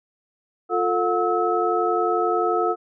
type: tone cluster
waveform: sine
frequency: 352.6 / 443.9 / 721 / 1294 Hz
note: F4 / A4 / F#5 / E6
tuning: +17 / +15 / -45 / -32 cents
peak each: -24 dBFS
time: 0.69-2.76 s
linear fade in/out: 50 ms
effects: none